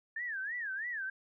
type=tone with vibrato; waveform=sine; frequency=1735 Hz; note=A6; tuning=25 cents flat; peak=-35 dBFS; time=0.16-1.1 s; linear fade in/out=5 ms; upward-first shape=sine; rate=3.1 Hz; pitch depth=220 cents each way; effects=none